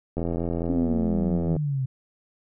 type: click train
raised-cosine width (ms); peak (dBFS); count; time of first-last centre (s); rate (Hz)
2; -15; 119; 0.17-1.565; 84.6
type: exponential sweep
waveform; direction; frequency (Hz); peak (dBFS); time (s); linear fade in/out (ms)
sine; down; 274.1 to 127.8; -23; 0.69-1.86; 10
effects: none